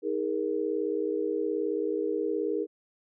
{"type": "tone cluster", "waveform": "sine", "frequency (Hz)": [315.4, 410.8, 469.6], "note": ["D#4", "G#4", "A#4"], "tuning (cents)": [24, -19, 13], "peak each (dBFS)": [-32, -30, -31], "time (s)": [0.02, 2.67], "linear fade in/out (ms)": 50, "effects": []}